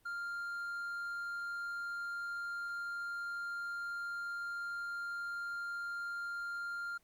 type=tone; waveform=triangle; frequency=1396.9 Hz; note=F6; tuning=in tune; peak=-36 dBFS; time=0.05-6.98 s; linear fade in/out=10 ms; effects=pink hiss -71 dBFS RMS until 7.03 s + Opus 24 kbps